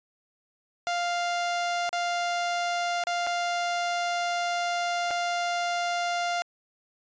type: tone with dropouts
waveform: sawtooth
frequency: 698.5 Hz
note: F5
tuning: in tune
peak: -22 dBFS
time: 0.87-6.42 s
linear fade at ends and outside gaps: 0 ms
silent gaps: 1.892-1.929 / 3.038-3.07 / 3.267-3.271 / 5.107-5.111 s
effects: resampled to 16000 Hz